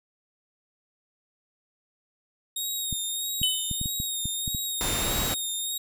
15% pulse tone with vibrato, 3726 Hz, A#7, 2 cents flat, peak -22 dBFS, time 2.56-5.78 s, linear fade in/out 5 ms, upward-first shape sine, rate 1.6 Hz, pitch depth 37 cents each way
clicks, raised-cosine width 5 ms, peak -20 dBFS, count 9, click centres 2.927 / 3.416 / 3.713 / 3.814 / 3.858 / 4.001 / 4.256 / 4.478 / 4.548 s
square tone with exponential decay, 3005 Hz, F#7, 26 cents sharp, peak -20 dBFS, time 3.43-3.88 s, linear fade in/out 1 ms, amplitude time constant 97 ms
pink noise, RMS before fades -29 dBFS, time 4.81-5.34 s, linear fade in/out 0 ms
effects none

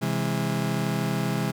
35% pulse chord, C augmented, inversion none, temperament just, 130.81 / 163.52 / 204.4 Hz, C3 / E3 / G#3, 0 / -14 / -27 cents, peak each -27 dBFS, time 0.01-1.52 s, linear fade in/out 20 ms, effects none

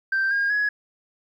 sine tone with pitch steps, 1567 / 1621.3 / 1677.5 Hz, G6 / G#6 / G#6, -1 / -42 / +17 cents, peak -18 dBFS, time 0.12-0.69 s, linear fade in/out 5 ms, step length 190 ms, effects tanh soft clip ceiling -17 dBFS + 10-bit

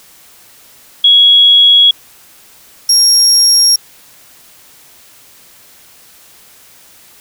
sine / 35% pulse tone pair in turn, 3332 / 5581 Hz, G#7 / F8, +5 / -2 cents, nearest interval major sixth, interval 893 cents, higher second, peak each -3 dBFS, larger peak neither, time 1.04-1.91 / 2.89-3.76 s, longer neither, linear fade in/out 5 ms, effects white hiss -42 dBFS RMS until 7.2 s

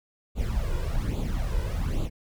brown noise with flanger, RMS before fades -27 dBFS, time 0.35-2.1 s, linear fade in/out 50 ms, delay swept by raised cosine 0.27 to 2.07 ms, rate 1.2 Hz, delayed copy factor +0.7, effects none

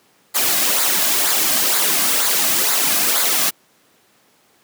white noise with flanger, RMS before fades -17 dBFS, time 0.34-3.51 s, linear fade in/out 20 ms, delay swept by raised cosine 0.34 to 2.24 ms, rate 2.1 Hz, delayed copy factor -0.55, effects pink hiss -56 dBFS RMS until 4.63 s + high-pass 200 Hz 12 dB/octave

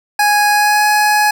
25% pulse tone with pitch glide, 830 to 840.1 Hz, G#5 to G#5, -1 to +20 cents, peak -6 dBFS, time 0.19-1.31 s, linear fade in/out 5 ms, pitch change +21 cents, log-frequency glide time 0.51-0.85 s, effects 8-bit

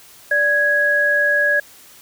sine tone pair together, 585.1 / 1661.2 Hz, D5 / G#6, -7 / 0 cents, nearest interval octave + tritone, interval 1807 cents, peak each -21 / -14 dBFS, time 0.31-1.6 s, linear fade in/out 5 ms, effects white hiss -45 dBFS RMS until 2.01 s

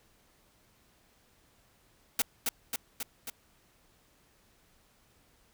white noise with echo, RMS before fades -27 dBFS, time 2.19-2.22 s, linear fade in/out 2 ms, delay 270 ms, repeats 4, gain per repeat -3 dB, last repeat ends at 3.3 s, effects pink hiss -66 dBFS RMS until 5.53 s

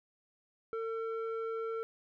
square tone with low-pass filter, 451.1 Hz, A4, 43 cents sharp, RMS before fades -37 dBFS, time 0.73-1.83 s, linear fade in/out 0 ms, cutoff 1200 Hz, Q 1.8, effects none

